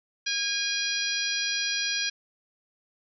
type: harmonic tone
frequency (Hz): 817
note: G#5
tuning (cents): -29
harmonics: 2 / 3 / 4 / 5 / 6 / 7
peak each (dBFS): -33 / -33 / -33 / -33 / -33 / -33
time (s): 0.26-2.1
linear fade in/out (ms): 10
effects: none